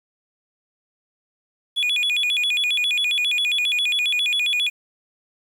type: tone with vibrato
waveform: triangle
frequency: 2887 Hz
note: F#7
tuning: 43 cents flat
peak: -17 dBFS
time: 1.76-4.7 s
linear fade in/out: 20 ms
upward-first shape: square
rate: 7.4 Hz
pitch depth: 280 cents each way
effects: 8-bit